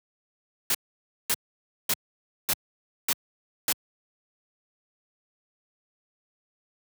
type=noise bursts; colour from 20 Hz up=white; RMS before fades=-24 dBFS; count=6; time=0.7-3.726 s; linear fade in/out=2 ms; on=46 ms; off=550 ms; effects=high-pass 100 Hz 12 dB/octave